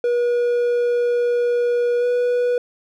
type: tone with pitch glide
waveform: triangle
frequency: 481.9 to 488.9 Hz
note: B4 to B4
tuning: -43 to -18 cents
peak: -14 dBFS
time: 0.04-2.58 s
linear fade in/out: 2 ms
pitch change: +25 cents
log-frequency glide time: 1.99-2.05 s
effects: none